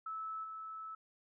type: tone with level steps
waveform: sine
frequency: 1306 Hz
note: E6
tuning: 17 cents flat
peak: -39 / -43 dBFS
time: 0.06-0.95 s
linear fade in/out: 5 ms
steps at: 0.43 s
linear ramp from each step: 20 ms
effects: none